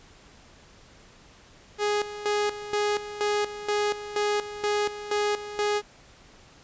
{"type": "tone with tremolo", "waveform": "sawtooth", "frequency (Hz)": 415.3, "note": "G#4", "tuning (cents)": 0, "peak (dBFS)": -19, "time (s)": [1.78, 5.82], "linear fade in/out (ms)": 50, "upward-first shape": "square", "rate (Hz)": 2.1, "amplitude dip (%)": 75, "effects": ["pink hiss -53 dBFS RMS until 6.63 s", "resampled to 16000 Hz"]}